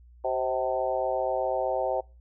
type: harmonic tone with a mistuned harmonic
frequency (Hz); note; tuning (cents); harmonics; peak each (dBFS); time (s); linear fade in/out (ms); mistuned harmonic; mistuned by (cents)
128; C3; -38; 3 / 4 / 5 / 6 / 7; -35 / -29 / -30 / -31 / -35; 0.24-2.01; 10; 4; +42
effects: noise-tail reverb RT60 0.3 s tail -24 dB re dry + added 60 Hz sine -50 dBFS peak until 2.2 s